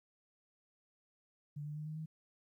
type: tone with pitch steps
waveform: sine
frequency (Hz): 146.83 / 149.48 / 152.18 / 154.93 / 157.73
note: D3 / D3 / D#3 / D#3 / D#3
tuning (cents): 0 / +31 / -38 / -7 / +24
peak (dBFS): -40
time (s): 1.56-2.06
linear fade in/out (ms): 10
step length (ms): 100
effects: 13-bit